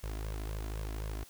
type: tone with flanger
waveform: sawtooth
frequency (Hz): 53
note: G#1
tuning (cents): +36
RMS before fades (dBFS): -38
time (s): 0.03-1.24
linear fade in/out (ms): 10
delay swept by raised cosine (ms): 1.8 to 3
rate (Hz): 3.9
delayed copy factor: +0.8
effects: white hiss -57 dBFS RMS until 1.29 s